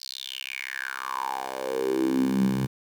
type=tone with high-pass filter sweep; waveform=10% pulse; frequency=65.8 Hz; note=C2; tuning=10 cents sharp; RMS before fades=-28 dBFS; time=0-2.67 s; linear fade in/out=20 ms; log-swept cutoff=4800 to 140 Hz; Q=7.1; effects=9-bit